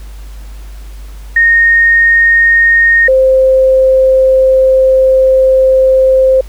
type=tone pair in turn; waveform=sine; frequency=1850 / 524.3 Hz; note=A#6 / C5; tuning=-14 / +3 cents; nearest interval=octave + minor seventh; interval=2183 cents; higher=first; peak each=-4 dBFS; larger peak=neither; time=1.36-3.08 / 3.08-6.41 s; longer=second; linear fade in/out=5 ms; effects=added 50 Hz sine -25 dBFS peak until 6.48 s + pink hiss -41 dBFS RMS until 6.48 s